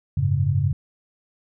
sine chord, F# suspended second, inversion none, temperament equal with one note detuned, 92.5 / 104.85 / 138.59 Hz, F#2 / G#2 / C#3, 0 / +17 / 0 cents, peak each -23 / -23 / -21 dBFS, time 0.17-0.73 s, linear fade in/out 5 ms, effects none

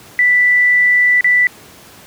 sine tone with dropouts, 1975.5 Hz, B6, in tune, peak -8 dBFS, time 0.19-1.47 s, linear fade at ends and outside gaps 1 ms, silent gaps 1.209-1.244 s, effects pink hiss -40 dBFS RMS until 2.06 s + high-pass 100 Hz 12 dB/octave

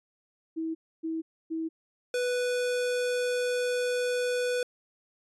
sine tone bursts, 323.4 Hz, E4, 33 cents flat, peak -29 dBFS, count 3, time 0.56-1.69 s, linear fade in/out 20 ms, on 190 ms, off 280 ms
square tone, 493.9 Hz, B4, in tune, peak -27 dBFS, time 2.14-4.63 s, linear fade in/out 2 ms
effects resampled to 24000 Hz

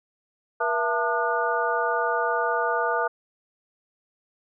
sine tone cluster, 478.4 / 671 / 895 / 1206 / 1456 Hz, A#4 / E5 / A5 / D6 / F#6, +45 / +31 / +29 / +46 / -28 cents, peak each -28 dBFS, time 0.6-3.08 s, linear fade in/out 10 ms, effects none

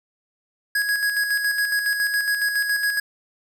square tone with tremolo, 1661.2 Hz, G#6, in tune, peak -19 dBFS, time 0.75-3 s, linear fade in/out 5 ms, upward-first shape square, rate 7.2 Hz, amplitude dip 45%, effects none

